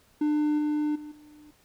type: tone with level steps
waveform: triangle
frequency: 299.6 Hz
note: D4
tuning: 35 cents sharp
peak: -20 / -22 / -36 / -47 dBFS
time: 0.21-1.51 s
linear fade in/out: 5 ms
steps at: 0.58 / 0.95 / 1.11 s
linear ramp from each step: 10 ms
effects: pink hiss -62 dBFS RMS until 1.64 s